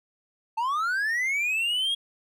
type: linear sweep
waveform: triangle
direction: up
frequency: 869 to 3302 Hz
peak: -22 dBFS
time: 0.57-1.95 s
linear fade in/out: 10 ms
effects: none